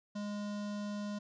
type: tone with notch filter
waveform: square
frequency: 206.3 Hz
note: G#3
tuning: 11 cents flat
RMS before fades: -39 dBFS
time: 0.15-1.19 s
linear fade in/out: 10 ms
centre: 2200 Hz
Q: 1.9
effects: resampled to 16000 Hz